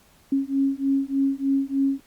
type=beating tone pair; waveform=sine; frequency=271.8 / 275.1 Hz; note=C#4 / C#4; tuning=-34 / -13 cents; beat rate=3.3 Hz; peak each=-23 dBFS; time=0.32-2 s; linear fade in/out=5 ms; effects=pink hiss -57 dBFS RMS until 2.06 s + Opus 48 kbps